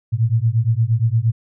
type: beating tone pair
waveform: sine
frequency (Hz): 109.9 / 118.5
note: A2 / A#2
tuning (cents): -2 / +29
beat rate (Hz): 8.6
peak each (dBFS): -17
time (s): 0.12-1.32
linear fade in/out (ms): 20
effects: none